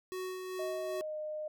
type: tone with tremolo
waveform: square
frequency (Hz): 371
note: F#4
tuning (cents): +5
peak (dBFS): -37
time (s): 0.12-1.01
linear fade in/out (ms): 0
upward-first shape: sine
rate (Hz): 2.5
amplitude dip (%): 35
type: tone with pitch glide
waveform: sine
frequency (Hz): 631 to 612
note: D#5 to D#5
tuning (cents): +24 to -29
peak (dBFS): -36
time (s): 0.59-1.48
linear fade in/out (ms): 5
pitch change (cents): -53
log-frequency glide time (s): 0.81-1.17
effects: none